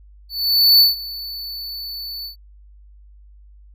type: tone with ADSR envelope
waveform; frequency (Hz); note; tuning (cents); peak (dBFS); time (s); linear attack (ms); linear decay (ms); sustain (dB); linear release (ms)
square; 4482; C#8; +18; -8; 0.29-2.36; 510; 150; -20; 110
effects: added 50 Hz sine -43 dBFS peak until 3.74 s